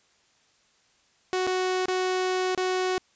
sawtooth tone with dropouts, 370 Hz, F#4, in tune, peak -20 dBFS, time 1.33-2.98 s, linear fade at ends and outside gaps 0 ms, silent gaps 1.468-1.473 / 1.856-1.883 / 2.549-2.576 s, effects white hiss -64 dBFS RMS until 3.15 s + resampled to 16000 Hz

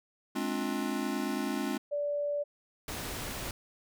square chord, D half-diminished seventh, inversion second, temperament just, 211.4 / 264.3 / 293.7 / 352.4 Hz, Ab3 / C4 / D4 / F4, +31 / +18 / 0 / +16 cents, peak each -37 / -36 / -37 / -39 dBFS, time 0.35-1.78 s, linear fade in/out 10 ms
sine tone, 581 Hz, D5, 19 cents flat, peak -29 dBFS, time 1.91-2.44 s, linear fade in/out 20 ms
pink noise, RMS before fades -38 dBFS, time 2.88-3.51 s, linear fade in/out 2 ms
effects none

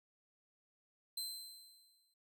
sawtooth tone with exponential decay, 4095 Hz, C8, 38 cents flat, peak -35 dBFS, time 1.17-2.14 s, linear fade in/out 5 ms, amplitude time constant 210 ms, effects none

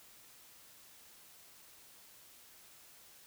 silence, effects white hiss -59 dBFS RMS until 3.26 s

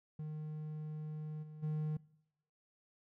triangle tone with level steps, 153.6 Hz, D#3, 22 cents flat, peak -38 / -45 / -32 dBFS, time 0.19-1.97 s, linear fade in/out 5 ms, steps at 1.42 / 1.62 s, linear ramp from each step 20 ms, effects noise-tail reverb RT60 0.8 s tail -23 dB re dry

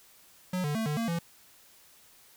square tone with pitch steps, 182.9 / 147.5 / 222.8 / 149.2 / 229.2 / 169 Hz, F#3 / D3 / A3 / D3 / A#3 / E3, -20 / +8 / +22 / +28 / -29 / +43 cents, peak -29 dBFS, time 0.53-1.19 s, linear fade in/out 5 ms, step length 110 ms, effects white hiss -58 dBFS RMS until 2.36 s

